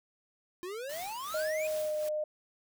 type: exponential sweep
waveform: square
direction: up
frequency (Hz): 343.7 to 2526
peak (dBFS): -38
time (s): 0.63-1.67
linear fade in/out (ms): 0
type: noise with tremolo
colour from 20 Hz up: white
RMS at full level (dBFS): -44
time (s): 0.89-2.09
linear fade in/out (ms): 5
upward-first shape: sine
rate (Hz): 2.6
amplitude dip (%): 60
type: tone with pitch glide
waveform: sine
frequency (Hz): 622.3 to 609.1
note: D#5 to D#5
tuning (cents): 0 to -37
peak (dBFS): -30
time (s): 1.34-2.24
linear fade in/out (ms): 5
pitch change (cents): -37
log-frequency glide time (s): 1.63-1.95
effects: none